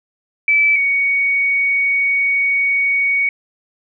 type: tone pair in turn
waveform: sine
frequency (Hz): 2309 / 2237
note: D7 / C#7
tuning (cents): -30 / +15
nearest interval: minor second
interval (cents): 55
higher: first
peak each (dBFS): -10 / -13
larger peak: first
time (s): 0.48-0.76 / 0.76-3.29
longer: second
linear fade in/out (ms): 2
effects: none